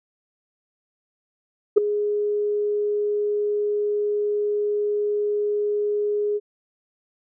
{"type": "tone with ADSR envelope", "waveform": "sine", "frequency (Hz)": 415.3, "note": "G#4", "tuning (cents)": 0, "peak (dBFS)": -6, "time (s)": [1.76, 6.4], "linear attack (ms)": 18, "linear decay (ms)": 6, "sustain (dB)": -14, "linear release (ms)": 38, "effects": ["tanh soft clip ceiling -5 dBFS"]}